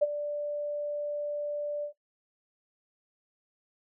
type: tone with ADSR envelope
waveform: sine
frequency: 587.3 Hz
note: D5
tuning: in tune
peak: -18 dBFS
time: 0.01-1.93 s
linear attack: 17 ms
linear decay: 31 ms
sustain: -12 dB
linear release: 96 ms
effects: noise-tail reverb RT60 0.1 s tail -17 dB re dry